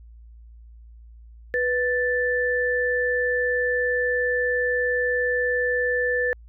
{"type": "tone pair together", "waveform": "sine", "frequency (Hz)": [493.9, 1760], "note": ["B4", "A6"], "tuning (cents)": [0, 0], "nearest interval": "octave + minor seventh", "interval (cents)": 2200, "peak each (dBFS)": -23, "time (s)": [1.54, 6.33], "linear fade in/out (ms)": 0, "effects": ["added 57 Hz sine -43 dBFS peak until 6.48 s"]}